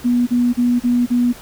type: tone bursts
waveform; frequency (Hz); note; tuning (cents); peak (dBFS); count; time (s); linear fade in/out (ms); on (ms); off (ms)
sine; 243.2; B3; -26; -12; 5; 0.04-1.33; 20; 230; 35
effects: pink hiss -39 dBFS RMS until 1.41 s